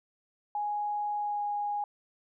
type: tone with pitch glide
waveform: sine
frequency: 830.6 to 824.4 Hz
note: G#5 to G#5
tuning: 0 to -13 cents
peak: -29 dBFS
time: 0.55-1.84 s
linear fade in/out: 2 ms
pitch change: -13 cents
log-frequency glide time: 1.18-1.44 s
effects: none